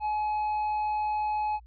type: tone with hard clipping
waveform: sine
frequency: 848 Hz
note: G#5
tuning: 36 cents sharp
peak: -27 dBFS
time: 0-1.6 s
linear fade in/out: 50 ms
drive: 3 dB
effects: added 58 Hz sine -49 dBFS peak until 1.66 s + resampled to 11025 Hz